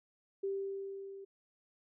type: tone with level ramp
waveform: sine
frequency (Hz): 392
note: G4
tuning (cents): 0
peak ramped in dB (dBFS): -32 to -46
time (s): 0.43-1.25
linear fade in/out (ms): 10
effects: none